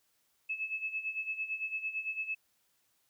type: tone with tremolo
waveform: sine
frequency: 2600 Hz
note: E7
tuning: 24 cents flat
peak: -31 dBFS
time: 0.49-2.35 s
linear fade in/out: 10 ms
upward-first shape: sine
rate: 8.9 Hz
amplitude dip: 75%
effects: white hiss -74 dBFS RMS until 3.09 s